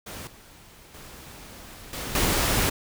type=noise with level steps; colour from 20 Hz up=pink; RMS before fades=-38 / -50 / -44 / -33 / -23 dBFS; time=0.06-2.7 s; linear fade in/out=10 ms; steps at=0.27 / 0.94 / 1.93 / 2.15 s; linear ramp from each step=2 ms; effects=none

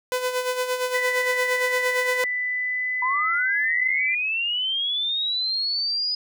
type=tone with tremolo; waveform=sawtooth; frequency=503 Hz; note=B4; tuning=32 cents sharp; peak=-17 dBFS; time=0.12-2.24 s; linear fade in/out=0 ms; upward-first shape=sine; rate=8.7 Hz; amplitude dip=60%
type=tone with pitch glide; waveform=sine; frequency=1980 to 2029 Hz; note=B6 to B6; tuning=+4 to +46 cents; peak=-23 dBFS; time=0.94-4.15 s; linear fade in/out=5 ms; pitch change=+42 cents; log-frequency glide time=1.96-3.78 s
type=linear sweep; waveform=sine; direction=up; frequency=973 to 4978 Hz; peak=-22 dBFS; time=3.02-6.15 s; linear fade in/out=5 ms
effects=none

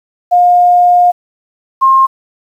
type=tone pair in turn; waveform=sine; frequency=711 / 1065.3 Hz; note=F5 / C6; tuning=+31 / +31 cents; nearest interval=perfect fifth; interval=700 cents; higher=second; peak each=-4 dBFS; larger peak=neither; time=0.31-1.12 / 1.81-2.07 s; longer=first; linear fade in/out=20 ms; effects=7-bit

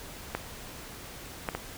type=clicks; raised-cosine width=0.5 ms; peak=-14 / -14 / -16 dBFS; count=3; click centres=0.35 / 1.488 / 1.55 s; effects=pink hiss -44 dBFS RMS until 1.77 s

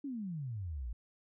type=exponential sweep; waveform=sine; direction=down; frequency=293.7 to 53 Hz; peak=-37 dBFS; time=0.04-0.93 s; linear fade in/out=5 ms; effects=none

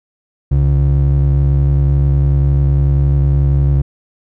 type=ring-modulated tone; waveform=triangle; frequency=102.8 Hz; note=G#2; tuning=17 cents flat; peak=-4 dBFS; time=0.51-3.82 s; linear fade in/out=10 ms; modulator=35.5 Hz; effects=none

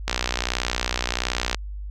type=click train; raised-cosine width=0.2 ms; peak=-5 dBFS; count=91; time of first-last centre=0.08-1.546 s; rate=61.4 Hz; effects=added 50 Hz sine -30 dBFS peak until 1.9 s

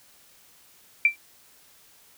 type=tone with exponential decay; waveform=sine; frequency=2349 Hz; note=D7; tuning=in tune; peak=-11 dBFS; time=1.05-1.16 s; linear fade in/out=2 ms; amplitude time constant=23 ms; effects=white hiss -56 dBFS RMS until 2.17 s

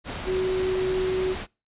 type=tone in noise; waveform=sine; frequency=373.1 Hz; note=F#4; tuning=14 cents sharp; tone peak=-22 dBFS; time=0.25-1.36 s; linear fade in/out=50 ms; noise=pink; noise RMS=-33 dBFS; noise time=0.04-1.47 s; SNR=+8 dB; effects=noise-tail reverb RT60 0.3 s tail -26 dB re dry + resampled to 8000 Hz

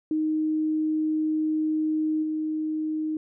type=tone with level steps; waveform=sine; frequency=311.1 Hz; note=D#4; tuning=in tune; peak=-22 / -25 dBFS; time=0.11-3.17 s; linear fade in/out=2 ms; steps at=2.22 s; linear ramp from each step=20 ms; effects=none

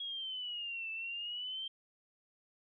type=exponential two-way sweep; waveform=sine; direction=down then up; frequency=3317 to 2637 to 3161 Hz; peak=-38 dBFS; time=0-1.68 s; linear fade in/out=5 ms; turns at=0.91 s; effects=none

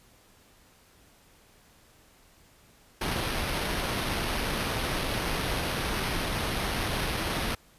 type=noise with sample-and-hold; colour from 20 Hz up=pink; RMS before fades=-30 dBFS; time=3.01-7.55 s; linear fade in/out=5 ms; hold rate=7350 Hz; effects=pink hiss -59 dBFS RMS until 7.78 s + resampled to 32000 Hz

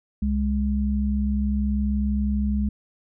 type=tone pair together; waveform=sine; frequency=66.41 / 207.1 Hz; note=C2 / G#3; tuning=+26 / -5 cents; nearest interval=octave + minor sixth; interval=1969 cents; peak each=-23 dBFS; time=0.22-2.69 s; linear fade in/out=5 ms; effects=none

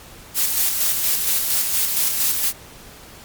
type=noise with tremolo; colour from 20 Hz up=blue; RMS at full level=-18 dBFS; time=0.34-2.53 s; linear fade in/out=50 ms; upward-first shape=square; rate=4.3 Hz; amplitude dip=35%; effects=pink hiss -42 dBFS RMS until 3.24 s + MP3 96 kbps

